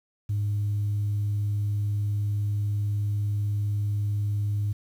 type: tone with vibrato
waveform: sine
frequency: 103.1 Hz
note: G#2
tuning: 12 cents flat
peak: -22 dBFS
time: 0.29-4.73 s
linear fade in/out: 10 ms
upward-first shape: triangle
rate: 20 Hz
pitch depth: 22 cents each way
effects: tanh soft clip ceiling -21 dBFS + 9-bit